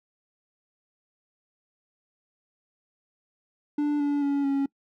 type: tone with pitch steps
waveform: triangle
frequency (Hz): 293.7 / 287.8 / 282.1 / 276.4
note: D4 / D4 / C#4 / C#4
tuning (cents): 0 / -35 / +30 / -5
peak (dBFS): -20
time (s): 3.78-4.66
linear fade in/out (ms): 5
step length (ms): 220
effects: noise-tail reverb RT60 0.1 s tail -23 dB re dry